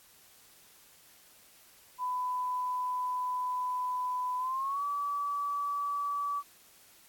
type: tone with pitch glide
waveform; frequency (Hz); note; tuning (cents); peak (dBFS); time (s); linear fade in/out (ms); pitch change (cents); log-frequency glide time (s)
sine; 1000 to 1148.7; B5 to D6; +21 to -39; -30; 1.98-6.43; 50; +240; 4.38-4.84
effects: white hiss -59 dBFS RMS until 7.08 s + AAC 64 kbps